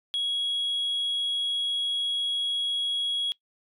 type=tone; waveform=sine; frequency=3322 Hz; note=G#7; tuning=in tune; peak=-23 dBFS; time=0.14-3.32 s; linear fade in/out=0 ms; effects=noise-tail reverb RT60 0.1 s tail -22 dB re dry + tanh soft clip ceiling -23 dBFS